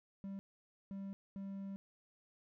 triangle tone bursts at uneven times, 196 Hz, G3, in tune, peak -40 dBFS, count 3, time 0.24-0.39 / 0.91-1.13 / 1.36-1.76 s, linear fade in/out 0 ms, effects none

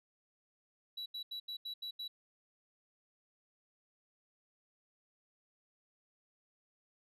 sine tone bursts, 3923 Hz, B7, 12 cents flat, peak -37 dBFS, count 7, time 0.97-2.08 s, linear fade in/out 10 ms, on 90 ms, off 80 ms, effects tanh soft clip ceiling -39 dBFS

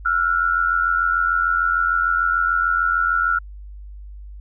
sine tone pair together, 1346.3 / 1433 Hz, E6 / F6, +36 / +44 cents, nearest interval minor second, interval 108 cents, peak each -19 dBFS, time 0.05-3.39 s, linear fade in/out 10 ms, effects added 50 Hz sine -34 dBFS peak until 4.4 s

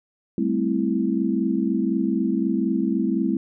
sine chord, A minor seventh, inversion third, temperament equal, 196 / 220 / 261.6 / 329.6 Hz, G3 / A3 / C4 / E4, 0 / 0 / 0 / 0 cents, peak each -25 dBFS, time 0.38-3.37 s, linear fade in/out 2 ms, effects none

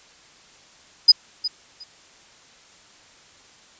sine tone with echo, 4978 Hz, D#8, in tune, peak -6 dBFS, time 1.08-1.12 s, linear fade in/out 10 ms, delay 360 ms, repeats 2, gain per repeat -15 dB, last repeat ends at 1.84 s, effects white hiss -51 dBFS RMS until 3.79 s + resampled to 16000 Hz

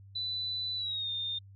sine tone with pitch glide, 3987 to 3635 Hz, B7 to A#7, +16 to -44 cents, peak -32 dBFS, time 0.15-1.39 s, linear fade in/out 10 ms, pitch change -160 cents, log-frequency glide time 0.76-1.1 s, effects added 98 Hz sine -50 dBFS peak until 1.55 s + AAC 64 kbps

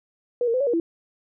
sine tone with pitch steps, 485.4 / 460.6 / 510 / 563 / 477.2 / 334.1 Hz, B4 / A#4 / C5 / C#5 / A#4 / E4, -30 / -21 / -44 / +27 / +41 / +23 cents, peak -19 dBFS, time 0.41-0.8 s, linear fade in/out 2 ms, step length 65 ms, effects none

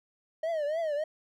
triangle tone with vibrato, 622.3 Hz, D#5, in tune, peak -26 dBFS, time 0.43-1.04 s, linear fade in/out 5 ms, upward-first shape triangle, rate 3.4 Hz, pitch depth 160 cents each way, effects none

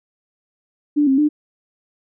sine tone with pitch steps, 293.8 / 268 / 299.2 Hz, D4 / C4 / D4, +1 / +42 / +32 cents, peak -12 dBFS, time 0.96-1.29 s, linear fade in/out 20 ms, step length 110 ms, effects none

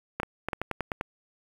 clicks, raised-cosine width 0.5 ms, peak -14 dBFS, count 9, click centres 0.2 / 0.232 / 0.486 / 0.532 / 0.616 / 0.713 / 0.807 / 0.918 / 1.011 s, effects 7-bit

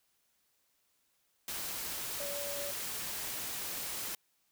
sine tone in noise, 571 Hz, D5, 49 cents flat, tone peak -40 dBFS, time 2.2-2.71 s, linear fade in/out 2 ms, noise white, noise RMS -39 dBFS, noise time 1.48-4.15 s, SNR -4 dB, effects white hiss -75 dBFS RMS until 4.51 s

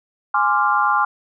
sine chord, D half-diminished seventh, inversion second, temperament equal with one note detuned, 830.6 / 1046.5 / 1174.7 / 1392.9 Hz, Ab5 / C6 / D6 / F6, 0 / 0 / 0 / -5 cents, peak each -20 dBFS, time 0.34-1.05 s, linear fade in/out 5 ms, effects none

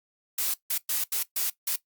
blue noise bursts at uneven times, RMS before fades -27 dBFS, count 6, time 0.38-0.54 / 0.7-0.78 / 0.89-1.04 / 1.12-1.23 / 1.36-1.5 / 1.67-1.76 s, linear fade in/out 5 ms, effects noise-tail reverb RT60 0.1 s tail -17 dB re dry + Opus 48 kbps

